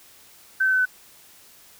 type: tone with pitch steps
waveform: sine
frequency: 1541 / 1529.5 / 1518 / 1506.7 Hz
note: G6 / G6 / F#6 / F#6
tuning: -30 / -43 / +44 / +31 cents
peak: -17 dBFS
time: 0.6-0.856 s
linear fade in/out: 10 ms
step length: 64 ms
effects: white hiss -51 dBFS RMS until 1.79 s